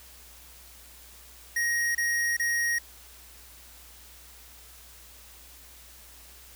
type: tone bursts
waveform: square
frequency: 1880 Hz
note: A#6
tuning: 14 cents sharp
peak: -25 dBFS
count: 3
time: 1.56-2.786 s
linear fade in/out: 5 ms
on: 390 ms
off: 28 ms
effects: added 60 Hz sine -54 dBFS peak until 6.55 s + white hiss -51 dBFS RMS until 6.55 s

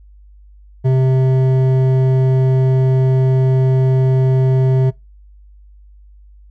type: tone with hard clipping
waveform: sine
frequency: 130.81 Hz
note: C3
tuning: in tune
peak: -12 dBFS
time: 0.84-4.91 s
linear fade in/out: 20 ms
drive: 10 dB
effects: noise-tail reverb RT60 0.2 s tail -22 dB re dry + added 50 Hz sine -40 dBFS peak until 6.5 s

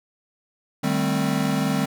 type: chord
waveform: square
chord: A half-diminished seventh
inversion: second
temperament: equal with one note detuned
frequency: 152.45 / 196 / 220 / 261.6 Hz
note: Eb3 / G3 / A3 / C4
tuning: -35 / 0 / 0 / 0 cents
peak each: -27 / -26 / -29 / -26 dBFS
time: 0.83-1.86 s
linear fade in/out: 10 ms
effects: none

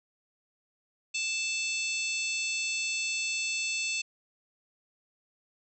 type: harmonic tone with a mistuned harmonic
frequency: 880 Hz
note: A5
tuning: in tune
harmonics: 3 / 4 / 5 / 6 / 7 / 8 / 9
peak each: -31 / -40 / -38 / -44 / -39 / -46 / -39 dBFS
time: 1.14-4.02 s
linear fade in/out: 10 ms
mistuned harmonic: 9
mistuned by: -56 cents
effects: none

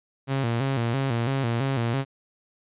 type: tone with vibrato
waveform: sawtooth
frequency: 125.9 Hz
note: B2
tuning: 34 cents sharp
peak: -19 dBFS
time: 0.27-2.05 s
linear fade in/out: 50 ms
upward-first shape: square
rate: 3 Hz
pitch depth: 130 cents each way
effects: resampled to 8000 Hz

